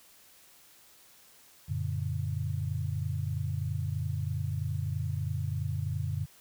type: chord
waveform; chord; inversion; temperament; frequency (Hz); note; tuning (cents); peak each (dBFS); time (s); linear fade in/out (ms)
sine; Gb augmented; none; just; 92.5 / 115.62 / 144.53; Gb2 / Bb2 / D3; 0 / -14 / -27; -33 / -35 / -34; 1.68-6.26; 20
effects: white hiss -58 dBFS RMS until 6.4 s